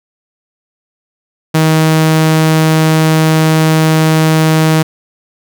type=tone; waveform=sawtooth; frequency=158.3 Hz; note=D#3; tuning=30 cents sharp; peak=-3 dBFS; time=1.54-4.83 s; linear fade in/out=10 ms; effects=none